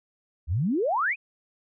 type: exponential sweep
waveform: sine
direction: up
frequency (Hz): 69.3 to 2637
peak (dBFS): -22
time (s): 0.47-1.16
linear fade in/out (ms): 50
effects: none